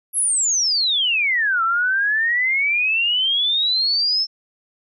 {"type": "exponential two-way sweep", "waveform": "sine", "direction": "down then up", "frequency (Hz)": [11450, 1318.5, 5360], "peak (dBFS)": -16, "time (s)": [0.13, 4.27], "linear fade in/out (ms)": 50, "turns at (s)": 1.63, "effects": []}